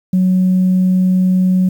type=tone; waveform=sine; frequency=185 Hz; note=F#3; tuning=in tune; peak=-8 dBFS; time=0.13-1.69 s; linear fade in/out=5 ms; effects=tanh soft clip ceiling -6 dBFS + 7-bit